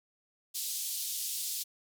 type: band-pass noise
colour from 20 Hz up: white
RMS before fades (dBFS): -36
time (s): 0.54-1.64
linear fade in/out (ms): 20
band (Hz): 3500 to 15000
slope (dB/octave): 24
effects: none